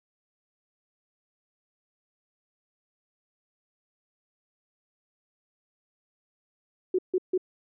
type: tone bursts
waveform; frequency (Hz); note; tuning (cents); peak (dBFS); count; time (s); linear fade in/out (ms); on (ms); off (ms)
sine; 368.9; F#4; -5; -21; 3; 6.94-7.378; 5; 46; 150
effects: none